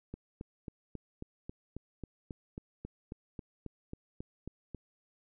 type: click train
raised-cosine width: 3 ms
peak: -28 dBFS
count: 18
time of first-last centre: 0.14-4.747 s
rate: 3.69 Hz
effects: none